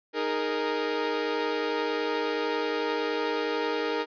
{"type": "chord", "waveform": "sawtooth", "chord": "D# suspended fourth", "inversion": "none", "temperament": "equal with one note detuned", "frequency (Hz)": [309.9, 415.3, 466.2], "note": ["D#4", "G#4", "A#4"], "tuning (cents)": [-7, 0, 0], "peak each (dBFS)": [-29, -28, -25], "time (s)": [0.13, 4.06], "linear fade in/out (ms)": 50, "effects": ["resampled to 11025 Hz"]}